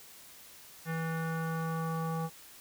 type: tone with low-pass filter sweep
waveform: square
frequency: 163 Hz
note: E3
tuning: 19 cents flat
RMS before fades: -34 dBFS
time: 0.85-2.3 s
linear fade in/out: 50 ms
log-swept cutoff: 1800 to 1000 Hz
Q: 3.2
effects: white hiss -53 dBFS RMS until 2.6 s